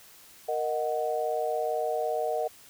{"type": "chord", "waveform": "sine", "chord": "D# minor", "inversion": "second", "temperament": "equal", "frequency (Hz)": [466.2, 622.3, 740], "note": ["A#4", "D#5", "F#5"], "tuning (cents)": [0, 0, 0], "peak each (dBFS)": [-31, -30, -31], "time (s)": [0.48, 2.48], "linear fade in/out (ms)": 10, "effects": ["white hiss -53 dBFS RMS until 2.69 s"]}